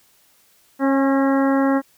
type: harmonic tone with a mistuned harmonic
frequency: 271.7 Hz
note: C#4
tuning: 35 cents flat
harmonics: 1 / 2 / 3 / 4 / 5 / 6 / 7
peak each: -16 / -22 / -26 / -28 / -30 / -32 / -33 dBFS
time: 0.79-1.82 s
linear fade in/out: 50 ms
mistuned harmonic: 3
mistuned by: +20 cents
effects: white hiss -57 dBFS RMS until 1.97 s